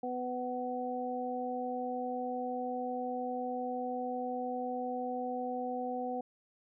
harmonic tone, 249.6 Hz, B3, 19 cents sharp, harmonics 1 / 2 / 3, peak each -39 / -38 / -37 dBFS, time 0.03-6.21 s, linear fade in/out 5 ms, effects none

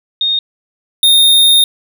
sine / square tone pair in turn, 3697 / 3679 Hz, A#7 / A#7, -15 / -24 cents, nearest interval unison, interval 9 cents, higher first, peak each -11 / -6 dBFS, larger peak second, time 0.21-0.39 / 1.03-1.64 s, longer second, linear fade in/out 2 ms, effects none

